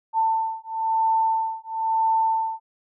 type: beating tone pair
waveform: sine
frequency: 892 / 893 Hz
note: A5 / A5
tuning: +23 / +25 cents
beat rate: 1 Hz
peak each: -23 dBFS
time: 0.13-2.6 s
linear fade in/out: 50 ms
effects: none